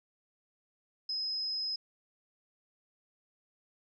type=tone; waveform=sine; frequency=5090 Hz; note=D#8; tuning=39 cents sharp; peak=-32 dBFS; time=1.09-1.76 s; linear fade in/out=5 ms; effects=none